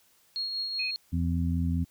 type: tone with tremolo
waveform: sine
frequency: 4289 Hz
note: C8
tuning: 42 cents sharp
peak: -28 dBFS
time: 0.36-0.96 s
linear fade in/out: 0 ms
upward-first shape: triangle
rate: 5.2 Hz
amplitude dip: 40%
type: tone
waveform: sine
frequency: 2500 Hz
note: D#7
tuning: 8 cents sharp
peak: -30 dBFS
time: 0.79-0.91 s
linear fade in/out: 5 ms
type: harmonic tone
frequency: 84.8 Hz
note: E2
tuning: 50 cents sharp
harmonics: 1 / 2 / 3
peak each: -27 / -30 / -32 dBFS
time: 1.12-1.85 s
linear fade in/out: 20 ms
effects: white hiss -64 dBFS RMS until 1.9 s